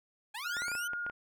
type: linear sweep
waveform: 15% pulse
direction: up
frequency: 797 to 3110 Hz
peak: -32 dBFS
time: 0.34-0.88 s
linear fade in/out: 10 ms
type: tone with vibrato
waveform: sine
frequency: 1425 Hz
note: F6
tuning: 34 cents sharp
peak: -34 dBFS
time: 0.44-1.11 s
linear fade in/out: 20 ms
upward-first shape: triangle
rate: 13 Hz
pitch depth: 8 cents each way
type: clicks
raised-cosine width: 0.5 ms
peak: -28 dBFS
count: 8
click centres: 0.568 / 0.62 / 0.682 / 0.717 / 0.752 / 0.934 / 1.065 / 1.098 s
effects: none